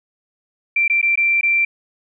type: tone with dropouts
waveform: sine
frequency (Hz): 2354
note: D7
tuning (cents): +3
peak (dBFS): -13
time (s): 0.76-1.65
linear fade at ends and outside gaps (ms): 5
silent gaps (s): 0.88-0.898 / 1.015-1.027 / 1.157-1.174 / 1.411-1.431
effects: none